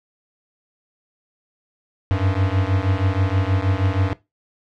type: beating tone pair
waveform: square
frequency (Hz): 92.5 / 98.8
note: F#2 / G2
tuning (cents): 0 / +14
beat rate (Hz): 6.3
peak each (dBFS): -21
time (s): 2.11-4.13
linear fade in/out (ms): 0
effects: noise-tail reverb RT60 0.2 s tail -18 dB re dry + low-pass 3000 Hz 12 dB/octave